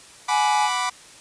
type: chord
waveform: sawtooth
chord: B minor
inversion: second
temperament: equal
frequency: 740 / 987.8 / 1174.7 Hz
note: F#5 / B5 / D6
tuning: 0 / 0 / 0 cents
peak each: -25 / -21 / -23 dBFS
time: 0.28-0.9 s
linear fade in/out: 10 ms
type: tone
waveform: triangle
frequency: 841 Hz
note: G#5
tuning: 22 cents sharp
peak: -17 dBFS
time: 0.28-0.7 s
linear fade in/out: 50 ms
effects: white hiss -46 dBFS RMS until 1.2 s + resampled to 22050 Hz